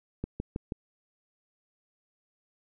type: click train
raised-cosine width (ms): 3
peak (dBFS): -19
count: 4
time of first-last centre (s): 0.24-0.722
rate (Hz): 6.23
effects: none